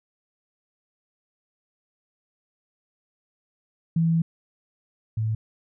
sine tone pair in turn, 164.81 / 110 Hz, E3 / A2, 0 / 0 cents, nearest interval perfect fifth, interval 700 cents, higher first, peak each -18 / -22 dBFS, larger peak first, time 3.96-4.22 / 5.17-5.35 s, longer first, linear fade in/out 5 ms, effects none

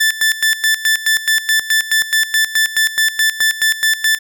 sawtooth tone with tremolo, 1760 Hz, A6, in tune, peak -7 dBFS, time 0-4.19 s, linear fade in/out 10 ms, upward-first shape square, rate 4.7 Hz, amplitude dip 80%, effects none

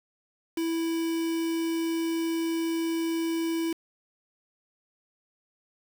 triangle tone with quantisation, 329.6 Hz, E4, in tune, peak -24 dBFS, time 0.57-3.73 s, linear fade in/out 5 ms, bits 6, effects none

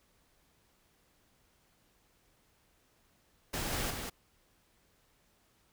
pink noise with echo, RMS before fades -36 dBFS, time 3.53-3.91 s, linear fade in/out 10 ms, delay 190 ms, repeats 1, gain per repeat -4 dB, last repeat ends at 4.1 s, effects pink hiss -70 dBFS RMS until 5.72 s

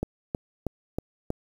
click train, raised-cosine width 2 ms, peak -14 dBFS, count 5, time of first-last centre 0.03-1.304 s, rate 3.14 Hz, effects 8-bit

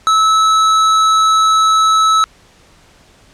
sine tone with hard clipping, 1302 Hz, E6, 22 cents flat, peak -10 dBFS, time 0.07-2.24 s, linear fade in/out 0 ms, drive 13 dB, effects pink hiss -47 dBFS RMS until 3.33 s + low-pass 8000 Hz 12 dB/octave

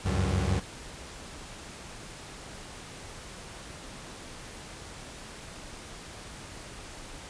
30% pulse tone cluster, 70 / 90.9 / 97.3 Hz, C#2 / F#2 / G2, +18 / -30 / -12 cents, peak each -27 dBFS, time 0.05-0.6 s, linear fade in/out 10 ms, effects pink hiss -44 dBFS RMS until 7.29 s + resampled to 22050 Hz

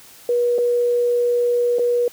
sine tone with dropouts, 482.7 Hz, B4, 40 cents flat, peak -15 dBFS, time 0.29-2.08 s, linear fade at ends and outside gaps 2 ms, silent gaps 0.582-0.586 / 1.786-1.793 s, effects white hiss -45 dBFS RMS until 2.12 s

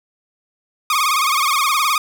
sawtooth tone with vibrato, 1162 Hz, D6, 19 cents flat, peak -11 dBFS, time 0.9-1.98 s, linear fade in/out 2 ms, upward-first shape sine, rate 19 Hz, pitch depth 140 cents each way, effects none

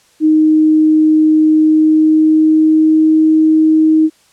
sine tone with pitch glide, 311.1 to 314.5 Hz, D#4 to D#4, 0 to +19 cents, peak -6 dBFS, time 0.2-4.1 s, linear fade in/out 50 ms, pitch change +19 cents, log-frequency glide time 1.49-3.18 s, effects white hiss -51 dBFS RMS until 4.32 s + low-pass 9000 Hz 12 dB/octave

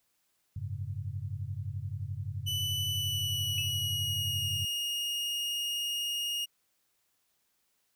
sine chord, F# suspended second, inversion none, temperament just, 92.5 / 104.06 / 138.75 Hz, F#2 / G#2 / C#3, 0 / +4 / +2 cents, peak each -38 / -37 / -41 dBFS, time 0.56-4.65 s, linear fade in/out 5 ms
40% pulse tone with pitch glide, 2984 to 2856 Hz, F#7 to F7, +14 to +38 cents, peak -30 dBFS, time 2.46-6.46 s, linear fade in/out 20 ms, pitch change -76 cents, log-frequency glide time 2.91-4.53 s
sine tone with exponential decay, 2637 Hz, E7, in tune, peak -30 dBFS, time 3.58-3.78 s, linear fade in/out 1 ms, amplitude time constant 43 ms
effects white hiss -75 dBFS RMS until 7.95 s

